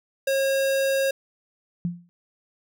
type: tone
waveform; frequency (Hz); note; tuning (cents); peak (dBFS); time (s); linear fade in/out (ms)
square; 542; C#5; -39; -21; 0.27-1.11; 5
type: tone with exponential decay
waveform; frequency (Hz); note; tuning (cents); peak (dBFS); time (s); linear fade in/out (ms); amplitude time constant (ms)
sine; 173.8; F3; -8; -20; 1.85-2.09; 0; 51
effects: none